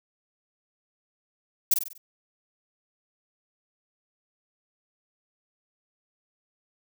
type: noise with echo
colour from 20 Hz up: violet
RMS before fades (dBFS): -19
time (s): 1.71-1.74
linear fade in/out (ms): 5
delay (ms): 48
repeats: 5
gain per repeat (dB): -6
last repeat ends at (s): 1.98
effects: none